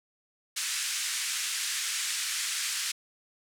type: band-pass noise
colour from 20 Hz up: white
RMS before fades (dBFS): -32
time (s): 0.56-2.92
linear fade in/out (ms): 10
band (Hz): 1500 to 9100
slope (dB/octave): 24
effects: none